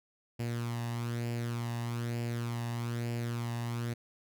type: tone with flanger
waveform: sawtooth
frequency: 118.3 Hz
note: A#2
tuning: 26 cents sharp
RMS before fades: -35 dBFS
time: 0.39-3.94 s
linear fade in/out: 10 ms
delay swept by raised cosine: 0.4 to 1.1 ms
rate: 1.1 Hz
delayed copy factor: +0.55
effects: none